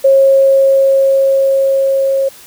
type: tone with level ramp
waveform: sine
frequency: 542 Hz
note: C#5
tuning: 39 cents flat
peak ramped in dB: -4 to -10 dBFS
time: 0.04-2.29 s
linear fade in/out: 10 ms
effects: white hiss -38 dBFS RMS until 2.46 s

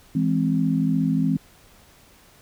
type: chord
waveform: sine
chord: E augmented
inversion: none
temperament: equal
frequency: 164.81 / 207.7 / 261.6 Hz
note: E3 / G#3 / B#3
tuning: 0 / 0 / 0 cents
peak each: -22 / -25 / -22 dBFS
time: 0.15-1.37 s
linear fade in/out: 5 ms
effects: pink hiss -53 dBFS RMS until 2.41 s

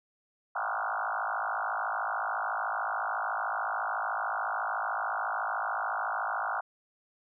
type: tone with frequency modulation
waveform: sine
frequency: 1089 Hz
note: C#6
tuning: 31 cents flat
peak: -29 dBFS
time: 0.55-6.61 s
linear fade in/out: 10 ms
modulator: 53.8 Hz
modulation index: 7.4
effects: none

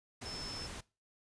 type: tone in noise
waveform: sine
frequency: 5274 Hz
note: E8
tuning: in tune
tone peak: -43 dBFS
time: 0.25-0.67 s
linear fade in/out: 10 ms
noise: pink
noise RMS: -45 dBFS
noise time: 0.21-0.81 s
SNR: -1 dB
effects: noise-tail reverb RT60 0.3 s tail -21 dB re dry + resampled to 22050 Hz

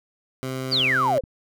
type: tone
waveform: 15% pulse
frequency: 130.81 Hz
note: C3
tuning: in tune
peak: -21 dBFS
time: 0.43-1.18 s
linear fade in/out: 0 ms
type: exponential sweep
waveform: sine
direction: down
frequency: 4978 to 487.5 Hz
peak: -18 dBFS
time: 0.71-1.21 s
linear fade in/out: 20 ms
type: click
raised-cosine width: 5 ms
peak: -26 dBFS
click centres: 1.238 s
effects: none

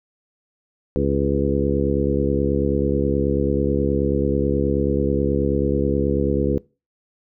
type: harmonic tone with a mistuned harmonic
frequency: 69.3 Hz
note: C#2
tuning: in tune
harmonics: 1 / 2 / 3 / 4 / 5 / 6 / 7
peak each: -25 / -25 / -25 / -25 / -25 / -25 / -25 dBFS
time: 0.96-6.58 s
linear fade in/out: 0 ms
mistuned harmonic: 7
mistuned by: +29 cents
effects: noise-tail reverb RT60 0.3 s tail -22 dB re dry

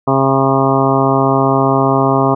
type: harmonic tone with a mistuned harmonic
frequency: 135 Hz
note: C#3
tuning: 45 cents flat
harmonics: 1 / 2 / 3 / 4 / 5 / 6 / 7 / 8 / 9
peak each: -17 / -16 / -17 / -22 / -17 / -20 / -20 / -19 / -21 dBFS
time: 0.07-2.35 s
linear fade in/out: 10 ms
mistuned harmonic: 7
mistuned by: +27 cents
effects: none

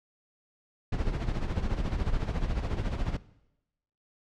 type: noise with tremolo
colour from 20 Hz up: brown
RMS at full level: -27 dBFS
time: 0.92-3.17 s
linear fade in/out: 5 ms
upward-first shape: sine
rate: 14 Hz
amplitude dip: 65%
effects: noise-tail reverb RT60 0.9 s tail -19 dB re dry + low-pass 5000 Hz 12 dB/octave

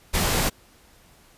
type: noise with comb filter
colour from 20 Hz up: pink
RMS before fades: -22 dBFS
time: 0.13-0.5 s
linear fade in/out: 20 ms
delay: 19 ms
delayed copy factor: -0.7
effects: pink hiss -55 dBFS RMS until 1.37 s + resampled to 32000 Hz

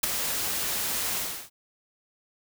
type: noise with ADSR envelope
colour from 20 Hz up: white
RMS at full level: -21 dBFS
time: 0.03-1.5 s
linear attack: 8 ms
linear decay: 10 ms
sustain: -8 dB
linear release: 340 ms
effects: none

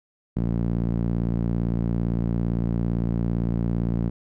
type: tone with band-pass filter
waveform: sawtooth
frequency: 57.7 Hz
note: A#1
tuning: 17 cents flat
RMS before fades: -24 dBFS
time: 0.36-4.1 s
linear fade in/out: 10 ms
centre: 180 Hz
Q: 1.4
effects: none

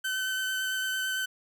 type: tone with vibrato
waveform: 30% pulse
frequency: 1528 Hz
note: G6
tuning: 45 cents flat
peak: -26 dBFS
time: 0.04-1.26 s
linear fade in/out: 10 ms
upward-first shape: triangle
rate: 8.9 Hz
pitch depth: 14 cents each way
effects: none

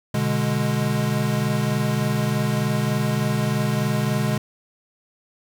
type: chord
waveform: square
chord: G# diminished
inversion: first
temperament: equal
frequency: 123.47 / 146.83 / 207.7 Hz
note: B2 / D3 / G#3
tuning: 0 / 0 / 0 cents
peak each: -25 dBFS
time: 0.14-4.38 s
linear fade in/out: 5 ms
effects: 9-bit

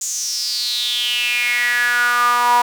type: tone with high-pass filter sweep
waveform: sawtooth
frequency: 242.2 Hz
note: B3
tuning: 34 cents flat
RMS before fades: -18 dBFS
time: 0.01-2.62 s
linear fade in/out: 5 ms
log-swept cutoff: 7000 to 910 Hz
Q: 7.5
effects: none

